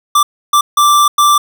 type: tone bursts at uneven times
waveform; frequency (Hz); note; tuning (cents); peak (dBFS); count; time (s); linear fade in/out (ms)
square; 1174.7; D6; 0; -7; 4; 0.15-0.23 / 0.53-0.61 / 0.77-1.08 / 1.18-1.38; 5
effects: none